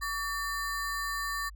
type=ring-modulated tone; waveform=square; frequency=1469 Hz; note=F#6; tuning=13 cents flat; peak=-29 dBFS; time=0.01-1.5 s; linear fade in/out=20 ms; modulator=326 Hz; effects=added 50 Hz sine -44 dBFS peak until 1.55 s